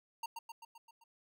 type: tone with echo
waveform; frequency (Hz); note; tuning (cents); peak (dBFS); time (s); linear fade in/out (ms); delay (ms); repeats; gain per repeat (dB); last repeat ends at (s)
square; 923; A#5; -17; -38; 0.23-0.26; 5; 130; 6; -4; 1.04
effects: none